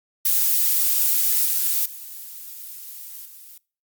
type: noise with level steps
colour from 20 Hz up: violet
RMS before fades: -19 / -21 / -37 / -43 dBFS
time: 0.25-3.58 s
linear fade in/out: 5 ms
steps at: 1.45 / 1.85 / 3.25 s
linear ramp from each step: 10 ms
effects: noise-tail reverb RT60 0.4 s tail -24 dB re dry + Opus 48 kbps